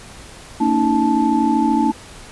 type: tone cluster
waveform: sine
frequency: 228.2 / 282.8 / 316 / 873 Hz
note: A#3 / C#4 / D#4 / A5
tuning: -37 / +35 / +27 / -14 cents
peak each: -19 dBFS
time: 0.6-1.92 s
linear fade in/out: 10 ms
effects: pink hiss -39 dBFS RMS until 2.31 s + resampled to 24000 Hz